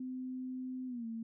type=tone with pitch glide; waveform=sine; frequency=256.3 to 227 Hz; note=C4 to A#3; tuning=-36 to -46 cents; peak=-38 dBFS; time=0-1.23 s; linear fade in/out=5 ms; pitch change=-210 cents; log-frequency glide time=0.87-1.06 s; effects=none